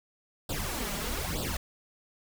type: noise with flanger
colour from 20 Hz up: pink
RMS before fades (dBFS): -33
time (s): 0.49-1.57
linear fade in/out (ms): 5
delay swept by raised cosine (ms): 0.23 to 5.03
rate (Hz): 1.1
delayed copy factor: +1
effects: none